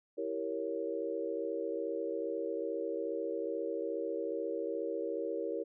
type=chord; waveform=sine; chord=E diminished seventh; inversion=none; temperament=equal; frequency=329.6 / 392 / 466.2 / 554.4 Hz; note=E4 / G4 / Bb4 / Db5; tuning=0 / 0 / 0 / 0 cents; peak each=-40 / -40 / -37 / -40 dBFS; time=0.17-5.64 s; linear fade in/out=20 ms; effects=none